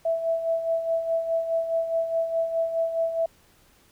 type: tone with tremolo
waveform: sine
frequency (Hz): 659.3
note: E5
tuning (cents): 0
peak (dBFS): -20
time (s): 0.05-3.26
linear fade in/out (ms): 5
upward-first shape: sine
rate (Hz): 4.8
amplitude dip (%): 60
effects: pink hiss -59 dBFS RMS until 3.91 s